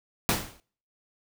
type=noise with exponential decay; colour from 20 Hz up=pink; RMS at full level=-21 dBFS; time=0.29-0.6 s; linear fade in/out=0 ms; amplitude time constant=67 ms; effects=noise-tail reverb RT60 0.5 s tail -24 dB re dry